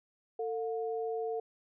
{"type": "tone pair together", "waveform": "sine", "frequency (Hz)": [448.7, 717], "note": ["A4", "F5"], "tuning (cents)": [34, 45], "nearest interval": "minor sixth", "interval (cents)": 811, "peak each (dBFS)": [-33, -39], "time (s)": [0.39, 1.4], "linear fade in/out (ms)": 5, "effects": []}